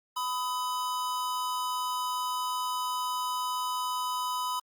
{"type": "tone pair together", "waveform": "square", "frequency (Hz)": [999.7, 1262], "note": ["B5", "D#6"], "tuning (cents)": [21, 24], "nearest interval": "major third", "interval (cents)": 403, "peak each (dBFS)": [-31, -37], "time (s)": [0.16, 4.6], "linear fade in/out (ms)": 10, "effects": ["Opus 48 kbps"]}